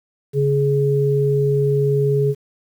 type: tone pair together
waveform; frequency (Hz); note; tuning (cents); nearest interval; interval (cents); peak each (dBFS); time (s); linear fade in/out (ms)
sine; 140 / 419.1; C#3 / G#4; +18 / +16; octave + perfect fifth; 1898; -17; 0.33-2.35; 50
effects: 8-bit